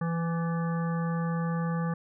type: harmonic tone with a mistuned harmonic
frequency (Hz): 167.1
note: E3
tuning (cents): +24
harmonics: 1 / 3 / 5 / 7 / 9 / 10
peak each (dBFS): -27 / -38 / -41 / -39 / -47 / -45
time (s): 0.01-1.94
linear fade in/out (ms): 5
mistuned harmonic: 10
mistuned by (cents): +63
effects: none